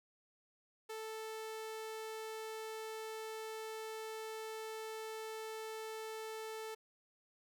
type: tone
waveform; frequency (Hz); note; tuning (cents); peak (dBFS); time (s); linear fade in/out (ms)
sawtooth; 440; A4; 0; -39; 0.89-6.75; 10
effects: none